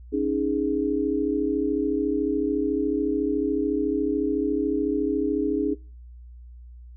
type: chord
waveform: sine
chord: C# suspended second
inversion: none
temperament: equal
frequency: 277.2 / 311.1 / 415.3 Hz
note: C#4 / D#4 / G#4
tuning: 0 / 0 / 0 cents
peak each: -26 dBFS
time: 0.12-5.75 s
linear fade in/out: 20 ms
effects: noise-tail reverb RT60 0.4 s tail -24 dB re dry + added 60 Hz sine -41 dBFS peak until 6.96 s